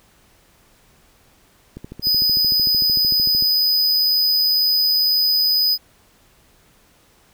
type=click train; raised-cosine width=3 ms; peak=-20 dBFS; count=23; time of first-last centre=1.77-3.424 s; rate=13.3 Hz
type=tone; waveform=square; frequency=4991 Hz; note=D#8; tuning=5 cents sharp; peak=-15 dBFS; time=2.02-5.78 s; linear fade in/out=50 ms
effects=pink hiss -55 dBFS RMS until 7.33 s